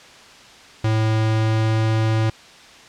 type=tone with pitch glide; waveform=square; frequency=110 to 110.64 Hz; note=A2 to A2; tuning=0 to +10 cents; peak=-17 dBFS; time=0.84-2.3 s; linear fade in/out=5 ms; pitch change=+10 cents; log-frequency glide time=1.15-1.86 s; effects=white hiss -44 dBFS RMS until 2.88 s + low-pass 5000 Hz 12 dB/octave